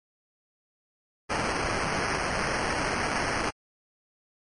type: noise with sample-and-hold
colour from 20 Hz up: violet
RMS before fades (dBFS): -28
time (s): 1.29-3.51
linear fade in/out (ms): 20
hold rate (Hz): 3675
effects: low-pass 8000 Hz 12 dB/octave + MP3 48 kbps